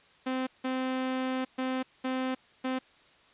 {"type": "tone bursts at uneven times", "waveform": "sawtooth", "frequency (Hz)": 259, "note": "C4", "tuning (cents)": -17, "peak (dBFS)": -25, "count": 5, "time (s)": [[0.26, 0.47], [0.64, 1.45], [1.58, 1.83], [2.04, 2.35], [2.64, 2.79]], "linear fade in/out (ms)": 10, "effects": ["white hiss -60 dBFS RMS until 3.33 s", "resampled to 8000 Hz"]}